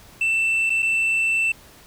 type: tone with dropouts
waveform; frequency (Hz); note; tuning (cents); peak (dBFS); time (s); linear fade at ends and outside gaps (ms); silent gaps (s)
sine; 2668; E7; +20; -15; 0.21-1.52; 5; 0.697-0.702 / 0.823-0.827
effects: tanh soft clip ceiling -17 dBFS + pink hiss -48 dBFS RMS until 1.86 s